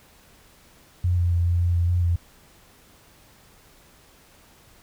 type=tone with pitch steps; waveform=sine; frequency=88.9 / 87.1 / 86.2 / 86.7 / 87.2 / 86.1 / 88.3 / 86 Hz; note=F2 / F2 / F2 / F2 / F2 / F2 / F2 / F2; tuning=+31 / -4 / -22 / -12 / -2 / -24 / +20 / -26 cents; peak=-18 dBFS; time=1.04-2.16 s; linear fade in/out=5 ms; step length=140 ms; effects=pink hiss -54 dBFS RMS until 4.82 s